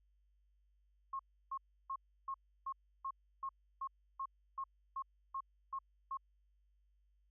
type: tone bursts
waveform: sine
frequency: 1080 Hz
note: C#6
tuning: 45 cents flat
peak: -38 dBFS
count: 14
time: 1.13-6.172 s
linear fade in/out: 5 ms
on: 63 ms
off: 320 ms
effects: added 50 Hz sine -70 dBFS peak until 7.3 s